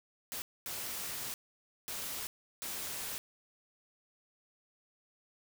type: noise bursts at uneven times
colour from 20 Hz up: white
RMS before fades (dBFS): -40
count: 4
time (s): 0.32-0.42 / 0.66-1.34 / 1.88-2.27 / 2.62-3.18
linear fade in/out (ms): 0
effects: none